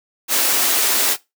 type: high-pass noise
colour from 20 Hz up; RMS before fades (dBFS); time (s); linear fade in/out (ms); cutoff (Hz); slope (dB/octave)
white; -17; 0.28-1.17; 50; 240; 48
effects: noise-tail reverb RT60 0.2 s tail -19 dB re dry